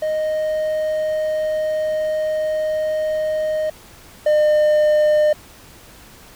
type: tone pair in turn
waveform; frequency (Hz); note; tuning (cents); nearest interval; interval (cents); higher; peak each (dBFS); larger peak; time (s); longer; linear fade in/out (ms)
triangle; 620 / 605.1; D#5 / D#5; -6 / -48; unison; 42; first; -16 / -10; second; 0.02-3.7 / 4.26-5.33; first; 5
effects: pink hiss -44 dBFS RMS until 6.35 s